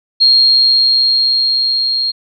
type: tone with level ramp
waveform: sine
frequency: 4241 Hz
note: C8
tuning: 23 cents sharp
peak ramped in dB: -5 to -13 dBFS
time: 0.2-2.12 s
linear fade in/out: 20 ms
effects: none